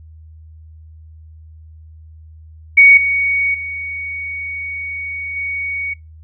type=tone with level steps; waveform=sine; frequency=2237 Hz; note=C#7; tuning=15 cents sharp; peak=-3 / -13 / -22 / -19 dBFS; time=2.77-5.94 s; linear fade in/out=10 ms; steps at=2.97 / 3.54 / 5.36 s; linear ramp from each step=5 ms; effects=noise-tail reverb RT60 0.2 s tail -21 dB re dry + added 79 Hz sine -37 dBFS peak until 6.23 s